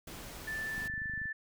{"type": "noise", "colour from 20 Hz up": "pink", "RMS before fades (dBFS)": -46, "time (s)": [0.07, 0.88], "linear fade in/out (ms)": 5}
{"type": "tone", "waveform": "sine", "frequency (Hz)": 1760, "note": "A6", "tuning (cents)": 0, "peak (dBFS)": -35, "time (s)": [0.47, 1.33], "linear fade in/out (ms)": 10}
{"type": "click train", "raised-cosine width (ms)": 5, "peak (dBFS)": -34, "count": 13, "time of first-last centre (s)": [0.78, 1.256], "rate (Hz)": 25.2}
{"effects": []}